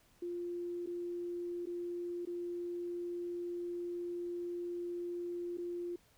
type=tone with dropouts; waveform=sine; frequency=349.2 Hz; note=F4; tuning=in tune; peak=-37 dBFS; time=0.22-5.96 s; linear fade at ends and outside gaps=5 ms; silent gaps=0.862-0.871 / 1.657-1.669 / 2.253-2.271 / 5.573-5.582 s; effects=pink hiss -68 dBFS RMS until 6.17 s